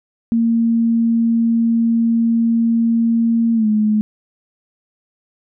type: tone with pitch glide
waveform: sine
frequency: 230 to 213.4 Hz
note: A#3 to G#3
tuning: -23 to +47 cents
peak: -12 dBFS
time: 0.32-4.01 s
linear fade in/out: 0 ms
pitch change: -130 cents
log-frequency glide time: 3.54-3.67 s
effects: none